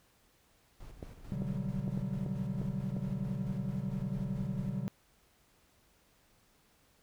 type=noise with tremolo; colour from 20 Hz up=brown; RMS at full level=-47 dBFS; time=0.8-4.8 s; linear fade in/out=5 ms; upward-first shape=square; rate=4.5 Hz; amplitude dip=50%
type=clicks; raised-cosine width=2 ms; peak=-28 dBFS; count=7; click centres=1.028 / 1.42 / 1.879 / 1.975 / 2.263 / 2.616 / 2.966 s
type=chord; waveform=triangle; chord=G major seventh; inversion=first; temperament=equal with one note detuned; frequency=125.77 / 146.83 / 185 / 196 Hz; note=B2 / D3 / F#3 / G3; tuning=+32 / 0 / 0 / 0 cents; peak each=-37 dBFS; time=1.32-4.88 s; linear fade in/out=0 ms
effects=pink hiss -68 dBFS RMS until 7.02 s